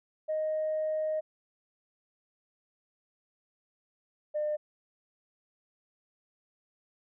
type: tone pair in turn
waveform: sine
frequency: 622.3 / 602.5 Hz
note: D#5 / D5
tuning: 0 / +44 cents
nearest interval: minor second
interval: 56 cents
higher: first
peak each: -27 dBFS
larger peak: neither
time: 0.28-1.21 / 4.34-4.57 s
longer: first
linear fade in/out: 20 ms
effects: tanh soft clip ceiling -24 dBFS